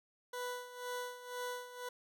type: tone with tremolo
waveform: 20% pulse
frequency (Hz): 493.9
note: B4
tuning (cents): 0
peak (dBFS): -33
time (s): 0.33-1.89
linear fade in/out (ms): 5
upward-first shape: sine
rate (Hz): 2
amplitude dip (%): 75
effects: none